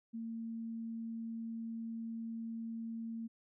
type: tone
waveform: sine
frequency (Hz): 227.5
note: A#3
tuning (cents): -42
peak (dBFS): -39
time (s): 0.13-3.28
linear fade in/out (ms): 20
effects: none